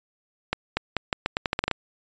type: accelerating click train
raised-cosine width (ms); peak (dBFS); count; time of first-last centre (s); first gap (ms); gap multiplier
0.3; -7; 12; 0.53-1.713; 240; 0.82
effects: resampled to 16000 Hz